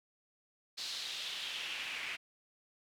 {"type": "noise with band-pass filter sweep", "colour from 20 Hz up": "pink", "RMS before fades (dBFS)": -41, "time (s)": [0.77, 2.17], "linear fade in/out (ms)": 20, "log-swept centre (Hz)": [4300, 2300], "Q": 3, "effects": []}